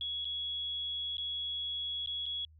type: tone with dropouts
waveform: sine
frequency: 3350 Hz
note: G#7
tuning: 14 cents sharp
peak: -34 dBFS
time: 0.01-2.45 s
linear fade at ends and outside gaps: 1 ms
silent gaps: 0.246-0.253 / 1.17-1.181 / 2.061-2.073 / 2.257-2.263 s
effects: added 78 Hz sine -56 dBFS peak until 2.59 s